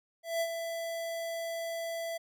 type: tone with ADSR envelope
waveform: square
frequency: 666 Hz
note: E5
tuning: 18 cents sharp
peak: -28 dBFS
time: 0.23-2.18 s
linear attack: 180 ms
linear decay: 59 ms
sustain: -7 dB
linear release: 13 ms
effects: none